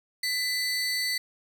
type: tone pair together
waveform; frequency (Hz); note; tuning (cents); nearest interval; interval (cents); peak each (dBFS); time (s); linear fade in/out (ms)
40% pulse; 2000 / 4485; B6 / C#8; +21 / +19; octave + major second; 1398; -28; 0.23-1.18; 5
effects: none